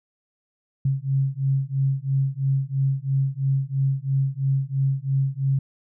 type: beating tone pair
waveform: sine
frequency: 134.4 / 137.4 Hz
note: C3 / C#3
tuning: +47 / -15 cents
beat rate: 3 Hz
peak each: -23 dBFS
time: 0.85-5.59 s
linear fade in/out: 5 ms
effects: none